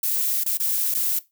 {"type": "noise with dropouts", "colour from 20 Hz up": "violet", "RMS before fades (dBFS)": -23, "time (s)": [0.03, 1.19], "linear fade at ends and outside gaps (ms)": 5, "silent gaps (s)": [[0.437, 0.461], [0.573, 0.598], [0.942, 0.947]], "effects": ["noise-tail reverb RT60 0.2 s tail -17 dB re dry"]}